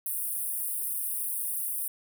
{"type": "high-pass noise", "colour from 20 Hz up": "pink", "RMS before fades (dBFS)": -32, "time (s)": [0.06, 1.88], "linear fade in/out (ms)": 2, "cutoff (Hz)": 9000, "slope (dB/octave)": 96, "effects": []}